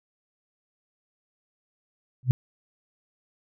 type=tone with exponential growth; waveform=sine; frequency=126.6 Hz; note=B2; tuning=43 cents sharp; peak=-11 dBFS; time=2.23-2.31 s; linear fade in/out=0 ms; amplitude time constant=16 ms; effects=none